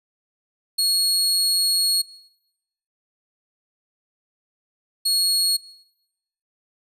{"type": "tone bursts at uneven times", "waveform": "sawtooth", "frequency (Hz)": 4321, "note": "C#8", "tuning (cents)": -45, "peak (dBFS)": -15, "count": 2, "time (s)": [[0.78, 2.02], [5.05, 5.57]], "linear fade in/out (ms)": 10, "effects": ["noise-tail reverb RT60 0.9 s tail -22 dB re dry", "resampled to 32000 Hz"]}